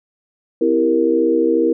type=chord; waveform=sine; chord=C dominant seventh; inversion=none; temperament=equal with one note detuned; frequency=257.7 / 329.6 / 392 / 466.2 Hz; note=C4 / E4 / G4 / Bb4; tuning=-26 / 0 / 0 / 0 cents; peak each=-22 / -16 / -22 / -16 dBFS; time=0.61-1.73 s; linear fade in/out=5 ms; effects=none